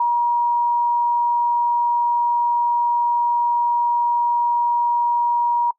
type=tone; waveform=sine; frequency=953 Hz; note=A#5; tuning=38 cents sharp; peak=-15 dBFS; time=0-5.71 s; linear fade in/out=5 ms; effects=noise-tail reverb RT60 0.1 s tail -23 dB re dry